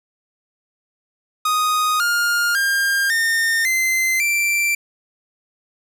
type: tone with pitch steps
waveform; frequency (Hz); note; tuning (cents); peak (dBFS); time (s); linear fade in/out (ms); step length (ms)
45% pulse; 1244.5 / 1413.1 / 1604.6 / 1822.1 / 2069 / 2349; D#6 / F6 / G6 / A#6 / C7 / D7; 0 / +20 / +40 / -40 / -20 / 0; -16; 1.45-4.75; 5; 550
effects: none